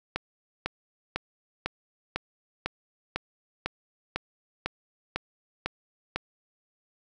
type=click train; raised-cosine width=0.3 ms; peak=-12 dBFS; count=13; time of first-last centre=0.16-6.16 s; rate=2 Hz; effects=none